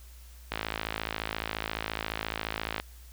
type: click train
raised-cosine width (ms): 0.3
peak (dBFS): -14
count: 125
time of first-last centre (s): 0.52-2.799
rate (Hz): 54.4
effects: added 60 Hz sine -47 dBFS peak until 3.12 s + white hiss -57 dBFS RMS until 3.12 s